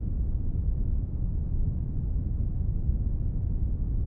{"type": "low-pass noise", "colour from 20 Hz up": "pink", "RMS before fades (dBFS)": -27, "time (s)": [0, 4.06], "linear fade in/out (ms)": 20, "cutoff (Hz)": 110, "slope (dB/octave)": 12, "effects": []}